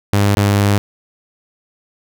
sawtooth tone with dropouts, 101.3 Hz, G#2, 43 cents flat, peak -7 dBFS, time 0.13-0.78 s, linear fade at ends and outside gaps 0 ms, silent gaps 0.35-0.371 s, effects none

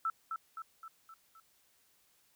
sine tone with echo, 1323 Hz, E6, 6 cents sharp, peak -30 dBFS, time 0.05-0.1 s, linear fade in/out 2 ms, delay 260 ms, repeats 5, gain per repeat -5 dB, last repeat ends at 1.4 s, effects white hiss -70 dBFS RMS until 2.35 s

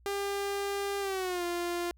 sawtooth tone with pitch glide, 399.9 to 348.1 Hz, G4 to F4, +35 to -6 cents, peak -27 dBFS, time 0.06-1.91 s, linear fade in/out 0 ms, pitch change -241 cents, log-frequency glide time 1-1.44 s, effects added 60 Hz sine -57 dBFS peak until 1.97 s

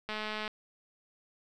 click train, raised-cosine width 0.3 ms, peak -21 dBFS, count 84, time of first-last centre 0.09-0.478 s, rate 214 Hz, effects none

